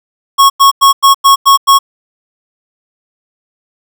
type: tone bursts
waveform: square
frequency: 1100 Hz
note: C#6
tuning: 14 cents flat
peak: -3 dBFS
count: 7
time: 0.38-1.79 s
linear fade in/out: 20 ms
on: 120 ms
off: 95 ms
effects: none